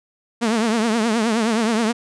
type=tone with vibrato; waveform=sawtooth; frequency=224.8 Hz; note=A3; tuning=37 cents sharp; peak=-13 dBFS; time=0.41-1.93 s; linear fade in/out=20 ms; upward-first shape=triangle; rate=9.5 Hz; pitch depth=130 cents each way; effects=resampled to 22050 Hz